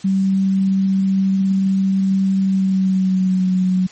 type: tone with pitch glide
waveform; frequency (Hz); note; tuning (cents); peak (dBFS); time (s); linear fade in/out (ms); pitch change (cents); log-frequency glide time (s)
sine; 192.5 to 184.87; G3 to F#3; -31 to -1; -13; 0.04-3.87; 10; -70; 2.42-3.52
effects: white hiss -43 dBFS RMS until 3.91 s + MP3 32 kbps

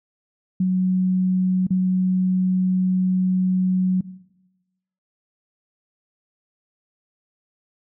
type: tone with dropouts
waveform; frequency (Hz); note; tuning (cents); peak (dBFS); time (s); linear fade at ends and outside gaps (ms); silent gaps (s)
sine; 185; F#3; 0; -16; 0.6-4.01; 5; 1.669-1.705
effects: noise-tail reverb RT60 1.0 s tail -18 dB re dry

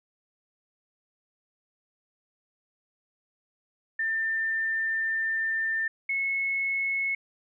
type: tone pair in turn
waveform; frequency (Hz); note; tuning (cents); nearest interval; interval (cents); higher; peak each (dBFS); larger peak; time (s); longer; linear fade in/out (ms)
sine; 1793 / 2189; A6 / C#7; +32 / -22; minor third; 346; second; -25; neither; 3.99-5.88 / 6.09-7.15; first; 5
effects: none

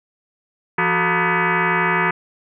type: tone with frequency modulation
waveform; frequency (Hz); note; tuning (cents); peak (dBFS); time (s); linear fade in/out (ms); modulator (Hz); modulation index
sine; 369.1; F#4; -4; -15; 0.78-2.11; 5; 270; 7
effects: none

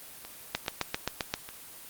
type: two click trains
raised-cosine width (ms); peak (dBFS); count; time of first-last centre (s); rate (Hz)
0.2; -10 / -23; 7 / 4; 0.55-1.339 / 0.25-1.49; 7.6 / 2.42
effects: white hiss -47 dBFS RMS until 1.89 s + Opus 24 kbps

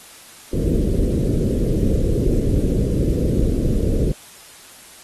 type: low-pass noise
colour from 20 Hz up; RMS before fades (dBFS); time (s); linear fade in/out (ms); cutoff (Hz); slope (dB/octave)
pink; -18; 0.53-4.12; 5; 500; 48
effects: white hiss -43 dBFS RMS until 5.03 s + AAC 32 kbps

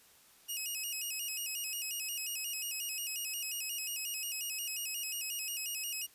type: tone with vibrato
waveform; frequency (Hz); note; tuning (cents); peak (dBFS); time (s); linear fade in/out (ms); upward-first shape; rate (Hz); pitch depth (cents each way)
10% pulse; 2710; E7; +47; -28; 0.48-6.07; 20; square; 5.6; 98
effects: white hiss -62 dBFS RMS until 6.14 s + resampled to 32000 Hz

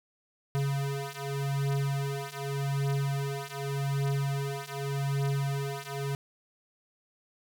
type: beating tone pair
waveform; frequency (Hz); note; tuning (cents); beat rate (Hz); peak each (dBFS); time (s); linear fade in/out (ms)
square; 138.59 / 139.44; C#3 / C#3; 0 / +11; 0.85; -33 / -32; 0.55-6.15; 0
effects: none

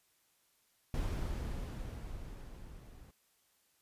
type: noise with level ramp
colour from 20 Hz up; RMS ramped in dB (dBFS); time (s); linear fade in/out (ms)
brown; -34 to -54; 0.94-3.11; 2
effects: white hiss -73 dBFS RMS until 3.81 s + resampled to 32000 Hz

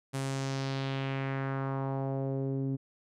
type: tone with low-pass filter sweep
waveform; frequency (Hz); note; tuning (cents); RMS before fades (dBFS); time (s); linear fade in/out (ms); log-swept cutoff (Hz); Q
sawtooth; 135.3; C#3; -42; -33; 0.13-2.77; 20; 10000 to 280; 1.9
effects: none

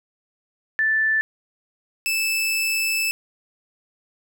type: tone pair in turn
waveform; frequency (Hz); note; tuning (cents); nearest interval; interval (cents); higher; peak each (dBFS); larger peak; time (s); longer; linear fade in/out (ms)
sine / sawtooth; 1760 / 2629; A6 / E7; 0 / -5; perfect fifth; 695; second; -17; neither; 0.79-1.21 / 2.06-3.11; second; 0
effects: none

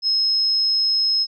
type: tone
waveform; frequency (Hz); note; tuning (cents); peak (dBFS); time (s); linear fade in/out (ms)
sine; 5160; E8; -38; -16; 0.02-1.27; 50
effects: none

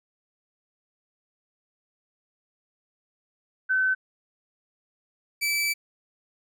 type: tone pair in turn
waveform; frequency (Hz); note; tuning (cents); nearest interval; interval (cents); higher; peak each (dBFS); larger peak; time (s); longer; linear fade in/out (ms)
sine / sawtooth; 1524 / 2313; G6 / D7; -49 / -27; perfect fifth; 722; second; -20; neither; 3.69-3.95 / 5.41-5.74; second; 20
effects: none

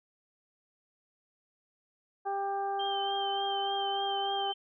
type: harmonic tone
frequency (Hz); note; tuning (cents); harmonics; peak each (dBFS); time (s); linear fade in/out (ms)
395.9; G4; +17; 1 / 2 / 3 / 4; -37 / -31 / -43 / -47; 2.25-4.53; 20
type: tone with vibrato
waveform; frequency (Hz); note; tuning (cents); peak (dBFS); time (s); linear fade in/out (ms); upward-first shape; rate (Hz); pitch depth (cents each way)
sine; 3136; G7; 0; -35; 2.79-4.54; 10; triangle; 3.4; 47
effects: none

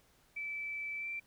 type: tone with pitch glide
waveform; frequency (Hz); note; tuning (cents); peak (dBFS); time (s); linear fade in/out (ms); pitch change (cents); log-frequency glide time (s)
sine; 2316 to 2347; D7 to D7; -25 to -2; -37; 0.36-1.2; 10; +23; 0.97-1.08
effects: pink hiss -68 dBFS RMS until 1.26 s

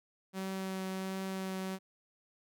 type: tone with vibrato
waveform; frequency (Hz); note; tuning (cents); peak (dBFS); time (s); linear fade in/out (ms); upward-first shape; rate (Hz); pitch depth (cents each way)
sawtooth; 190; F#3; +46; -32; 0.33-1.79; 50; triangle; 1.4; 12
effects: none

